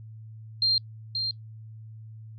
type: tone with echo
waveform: sine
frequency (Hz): 4186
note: C8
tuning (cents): 0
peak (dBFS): -20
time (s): 0.62-0.78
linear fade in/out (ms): 2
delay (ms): 530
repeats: 1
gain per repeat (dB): -6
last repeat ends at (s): 1.31
effects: added 110 Hz sine -41 dBFS peak until 2.38 s + Opus 48 kbps